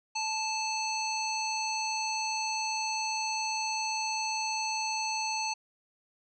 harmonic tone with a mistuned harmonic, 875 Hz, A5, 10 cents flat, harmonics 1 / 3 / 5 / 7 / 9, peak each -33 / -36 / -36 / -37 / -50 dBFS, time 0.15-5.54 s, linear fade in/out 10 ms, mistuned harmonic 7, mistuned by +19 cents, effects none

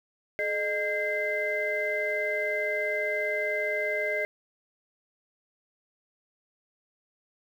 sine tone cluster, 427.1 / 612 / 1603 / 2065 Hz, G#4 / D#5 / G6 / C7, +48 / -29 / +38 / -23 cents, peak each -34 / -30 / -35 / -29 dBFS, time 0.39-4.25 s, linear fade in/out 0 ms, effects tanh soft clip ceiling -16 dBFS + 9-bit

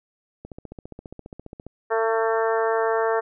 click train, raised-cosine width 2 ms, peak -24 dBFS, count 19, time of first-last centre 0.45-1.666 s, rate 14.8 Hz
harmonic tone, 224.6 Hz, A3, 36 cents sharp, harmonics 2 / 3 / 4 / 5 / 6 / 7 / 8, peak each -22 / -26 / -28 / -30 / -32 / -33 / -34 dBFS, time 1.9-3.21 s, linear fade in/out 20 ms
effects none

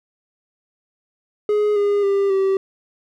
triangle tone with pitch steps, 418.6 / 407.6 / 396.9 / 386.5 Hz, G#4 / G#4 / G4 / G4, +14 / -32 / +22 / -24 cents, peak -13 dBFS, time 1.49-2.57 s, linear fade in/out 2 ms, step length 270 ms, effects none

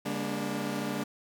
sawtooth tone cluster, 141.5 / 202.1 / 235.9 / 291.9 Hz, C#3 / G#3 / A#3 / D4, +36 / -47 / +21 / -10 cents, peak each -36 / -31 / -33 / -32 dBFS, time 0.05-1.04 s, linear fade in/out 10 ms, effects none

